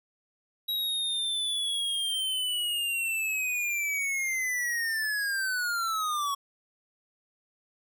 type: linear sweep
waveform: square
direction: down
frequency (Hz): 3855 to 1108.7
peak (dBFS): -28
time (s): 0.68-6.35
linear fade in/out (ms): 10
effects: none